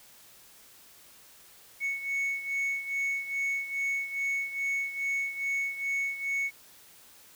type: beating tone pair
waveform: sine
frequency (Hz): 2213 / 2215.4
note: C#7 / C#7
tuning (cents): -3 / -2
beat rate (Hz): 2.4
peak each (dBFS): -28 / -32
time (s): 1.8-6.51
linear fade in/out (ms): 50
effects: tanh soft clip ceiling -26 dBFS + white hiss -55 dBFS RMS until 7.35 s